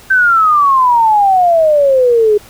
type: exponential sweep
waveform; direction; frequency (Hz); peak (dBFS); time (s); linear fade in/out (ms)
sine; down; 1564 to 410; -6; 0.1-2.38; 10
effects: pink hiss -39 dBFS RMS until 2.49 s